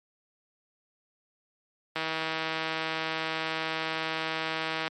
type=click train; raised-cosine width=0.3 ms; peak=-14 dBFS; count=468; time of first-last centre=1.96-4.879 s; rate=160 Hz; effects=high-pass 200 Hz 12 dB/octave + MP3 64 kbps